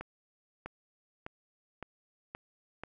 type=accelerating click train; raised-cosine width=0.5 ms; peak=-25 dBFS; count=6; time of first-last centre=0.01-2.836 s; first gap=650 ms; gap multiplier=0.93; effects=none